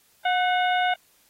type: harmonic tone with a mistuned harmonic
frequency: 725 Hz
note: F#5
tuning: 35 cents flat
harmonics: 1 / 2 / 3 / 4 / 5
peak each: -21 / -27 / -31 / -33 / -35 dBFS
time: 0.25-0.94 s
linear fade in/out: 5 ms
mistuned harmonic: 2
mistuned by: +57 cents
effects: white hiss -61 dBFS RMS until 1.29 s + AAC 48 kbps